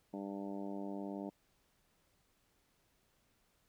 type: harmonic tone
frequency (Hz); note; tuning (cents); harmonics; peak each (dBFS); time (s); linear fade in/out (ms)
99.2; G2; +21; 2 / 3 / 4 / 5 / 6 / 7 / 8 / 9; -44 / -44 / -49 / -54 / -50 / -53 / -58 / -55; 0.13-1.3; 10
effects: pink hiss -75 dBFS RMS until 3.68 s